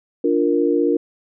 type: chord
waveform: sine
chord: Bb major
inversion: first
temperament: equal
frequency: 293.7 / 349.2 / 466.2 Hz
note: D4 / F4 / Bb4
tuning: 0 / 0 / 0 cents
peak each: -19 dBFS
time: 0.24-0.97 s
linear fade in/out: 5 ms
effects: none